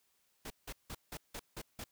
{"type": "noise bursts", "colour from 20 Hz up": "pink", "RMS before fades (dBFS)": -44, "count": 7, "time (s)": [0.45, 1.841], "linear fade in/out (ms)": 5, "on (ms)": 53, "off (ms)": 170, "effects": ["white hiss -75 dBFS RMS until 1.91 s"]}